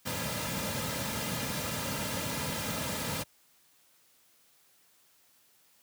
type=noise with comb filter; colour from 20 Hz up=pink; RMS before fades=-34 dBFS; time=0.05-3.24 s; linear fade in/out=20 ms; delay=2.7 ms; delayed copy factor=-0.65; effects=white hiss -65 dBFS RMS until 5.82 s + high-pass 80 Hz 12 dB/octave

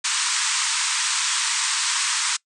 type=band-pass noise; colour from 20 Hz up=white; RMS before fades=-23 dBFS; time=0.04-2.37 s; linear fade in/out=10 ms; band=900 to 8900 Hz; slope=96 dB/octave; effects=noise-tail reverb RT60 0.1 s tail -23 dB re dry

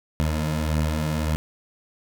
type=beating tone pair; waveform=20% pulse; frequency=75.9 / 77.6 Hz; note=D#2 / D#2; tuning=-42 / -4 cents; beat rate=1.7 Hz; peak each=-24 / -18 dBFS; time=0.2-1.36 s; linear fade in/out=0 ms; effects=none

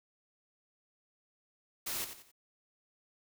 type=noise with echo; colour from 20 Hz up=white; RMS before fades=-37 dBFS; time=1.86-2.05 s; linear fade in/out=10 ms; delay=89 ms; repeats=3; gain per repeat=-9 dB; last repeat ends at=2.317 s; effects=none

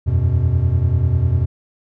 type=chord; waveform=triangle; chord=E suspended second; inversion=none; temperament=equal with one note detuned; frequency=82.41 / 92.5 / 124.11 Hz; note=E2 / F#2 / B2; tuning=0 / 0 / +9 cents; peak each=-16 dBFS; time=0.06-1.46 s; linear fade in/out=20 ms; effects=none

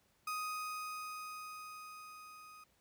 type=tone with level ramp; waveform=35% pulse; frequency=1249 Hz; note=D#6; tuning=6 cents sharp; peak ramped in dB=-35 to -52 dBFS; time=0.27-2.64 s; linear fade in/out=5 ms; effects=pink hiss -73 dBFS RMS until 2.8 s + high-pass 60 Hz 12 dB/octave

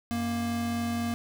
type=tone pair together; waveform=square; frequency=92.79 / 234.4 Hz; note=F#2 / A#3; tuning=+5 / +10 cents; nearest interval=octave + major third; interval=1605 cents; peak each=-37 / -29 dBFS; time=0.11-1.14 s; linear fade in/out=0 ms; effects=none

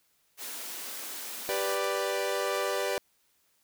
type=high-pass noise; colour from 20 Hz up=white; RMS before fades=-39 dBFS; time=0.37-1.79 s; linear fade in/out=50 ms; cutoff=220 Hz; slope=48 dB/octave
type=chord; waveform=sawtooth; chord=G major; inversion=none; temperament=equal; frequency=392 / 493.9 / 587.3 Hz; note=G4 / B4 / D5; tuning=0 / 0 / 0 cents; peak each=-29 / -29 / -28 dBFS; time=1.49-2.98 s; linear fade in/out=0 ms
effects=white hiss -70 dBFS RMS until 3.63 s

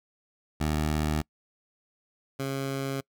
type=tone pair in turn; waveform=15% pulse; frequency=76.5 / 136.31 Hz; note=D#2 / C#3; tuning=-29 / -29 cents; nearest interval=minor seventh; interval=1000 cents; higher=second; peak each=-19 / -23 dBFS; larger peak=first; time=0.6-1.22 / 2.39-3.01 s; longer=neither; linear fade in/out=10 ms; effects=noise-tail reverb RT60 0.1 s tail -26 dB re dry

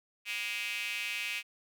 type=tone with high-pass filter; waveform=square; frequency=110 Hz; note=A2; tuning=in tune; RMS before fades=-36 dBFS; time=0.25-1.43 s; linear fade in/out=50 ms; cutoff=2500 Hz; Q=6.4; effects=none

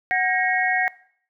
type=tone cluster; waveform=sine; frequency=740 / 1619 / 1885 / 2187 Hz; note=F#5 / G#6 / A#6 / C#7; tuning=0 / -45 / +19 / -24 cents; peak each=-23 / -27 / -22 / -27 dBFS; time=0.11-0.88 s; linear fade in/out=0 ms; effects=noise-tail reverb RT60 0.6 s tail -20 dB re dry

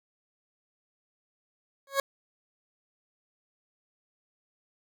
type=tone with exponential growth; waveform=20% pulse; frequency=550 Hz; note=C#5; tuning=14 cents flat; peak=-15 dBFS; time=1.87-2 s; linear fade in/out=2 ms; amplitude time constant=27 ms; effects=none

